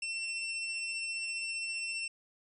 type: tone with tremolo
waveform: sawtooth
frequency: 2698 Hz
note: E7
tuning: 40 cents sharp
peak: -30 dBFS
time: 0.02-2.08 s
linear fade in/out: 5 ms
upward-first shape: triangle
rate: 15 Hz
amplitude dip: 25%
effects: resampled to 22050 Hz